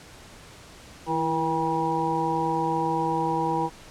harmonic tone with a mistuned harmonic, 160.5 Hz, E3, 46 cents flat, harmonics 1 / 2 / 3 / 5 / 6, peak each -32 / -29 / -31 / -28 / -27 dBFS, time 1.06-3.7 s, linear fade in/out 50 ms, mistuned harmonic 2, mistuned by +53 cents, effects pink hiss -47 dBFS RMS until 3.9 s + low-pass 9000 Hz 12 dB/octave

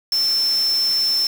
sine tone in noise, 5330 Hz, E8, 18 cents sharp, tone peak -16 dBFS, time 0.12-1.27 s, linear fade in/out 2 ms, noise white, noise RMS -33 dBFS, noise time 0.12-1.27 s, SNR +14 dB, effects none

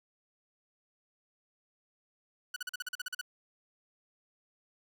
sawtooth tone bursts, 1480 Hz, F#6, in tune, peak -31 dBFS, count 11, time 2.54-3.213 s, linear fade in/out 5 ms, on 23 ms, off 42 ms, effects none

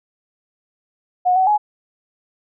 sine tone with pitch steps, 727 / 753 / 840 Hz, F#5 / F#5 / G#5, -31 / +30 / +19 cents, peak -12 dBFS, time 1.25-1.58 s, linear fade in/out 20 ms, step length 110 ms, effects none

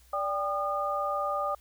sine tone cluster, 583 / 792 / 1218 Hz, D5 / G5 / D#6, -13 / +18 / -37 cents, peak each -32 / -34 / -30 dBFS, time 0.13-1.55 s, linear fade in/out 5 ms, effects added 60 Hz sine -57 dBFS peak until 1.6 s + white hiss -62 dBFS RMS until 1.6 s

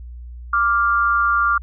sine tone pair together, 1174.7 / 1397 Hz, D6 / F6, 0 / 0 cents, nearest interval minor third, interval 300 cents, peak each -17 dBFS, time 0.53-1.58 s, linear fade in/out 5 ms, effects added 60 Hz sine -32 dBFS peak until 1.62 s

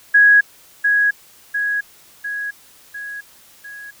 sine tone with echo, 1661.2 Hz, G#6, in tune, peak -7 dBFS, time 0.14-0.41 s, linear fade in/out 10 ms, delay 700 ms, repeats 5, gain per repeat -5 dB, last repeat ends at 3.91 s, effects white hiss -48 dBFS RMS until 4 s

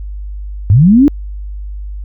sine linear sweep, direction up, 87.31 to 301.9 Hz, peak -3 dBFS, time 0.7-1.08 s, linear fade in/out 0 ms, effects added 50 Hz sine -21 dBFS peak until 2.04 s

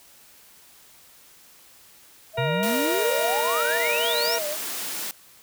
sine tone with vibrato, 629 Hz, D#5, 19 cents sharp, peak -28 dBFS, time 2.33-4.57 s, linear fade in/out 50 ms, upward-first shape sine, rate 3.6 Hz, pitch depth 110 cents each way
harmonic tone, 471.5 Hz, A#4, 20 cents sharp, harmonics 1 / 2 / 3 / 4 / 5 / 6 / 8, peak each -28 / -31 / -33 / -34 / -35 / -36 / -37 dBFS, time 2.37-4.39 s, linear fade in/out 10 ms
sine exponential sweep, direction up, 122.6 to 5730 Hz, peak -25 dBFS, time 2.38-4.36 s, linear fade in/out 5 ms
white high-pass noise, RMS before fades -31 dBFS, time 2.63-5.11 s, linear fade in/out 0 ms, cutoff 180 Hz, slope 24 dB/octave
effects white hiss -52 dBFS RMS until 5.42 s

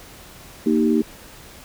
sine chord, Eb major, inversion second, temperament equal, 233.1 / 311.1 / 392 Hz, Bb3 / Eb4 / G4, 0 / 0 / 0 cents, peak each -18 / -19 / -22 dBFS, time 0.66-1.02 s, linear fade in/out 5 ms, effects pink hiss -43 dBFS RMS until 1.64 s

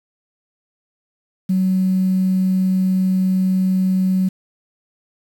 sine tone, 187.6 Hz, F#3, 24 cents sharp, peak -13 dBFS, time 1.49-4.29 s, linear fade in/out 10 ms, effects tanh soft clip ceiling -9 dBFS + 7-bit

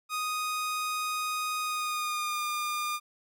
sawtooth tone with pitch glide, 1244.5 to 1208.4 Hz, D#6 to D6, 0 to +49 cents, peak -26 dBFS, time 0.09-3 s, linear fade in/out 50 ms, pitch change -51 cents, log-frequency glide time 1.61-2.44 s, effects none

